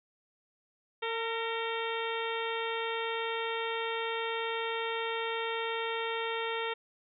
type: harmonic tone with a mistuned harmonic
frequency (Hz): 454.8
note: A#4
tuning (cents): -43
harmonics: 1 / 2 / 3 / 4 / 5 / 6 / 7 / 8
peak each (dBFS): -35 / -38 / -40 / -41 / -42 / -43 / -43 / -44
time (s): 1.02-6.74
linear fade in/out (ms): 10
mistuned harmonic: 4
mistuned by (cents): +37
effects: none